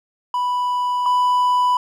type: tone pair in turn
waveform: triangle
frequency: 987.8 / 991.5 Hz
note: B5 / B5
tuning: 0 / +7 cents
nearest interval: unison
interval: 7 cents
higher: second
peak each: -16 / -12 dBFS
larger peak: second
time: 0.34-1.06 / 1.06-1.77 s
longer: first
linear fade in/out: 2 ms
effects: none